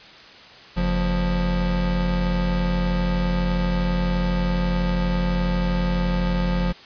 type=tone pair together; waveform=square; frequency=46.08 / 176.7 Hz; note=F#1 / F3; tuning=-6 / +21 cents; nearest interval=octave + major seventh; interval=2327 cents; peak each=-23 dBFS; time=0.76-6.73 s; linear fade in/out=20 ms; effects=white hiss -44 dBFS RMS until 6.85 s + resampled to 11025 Hz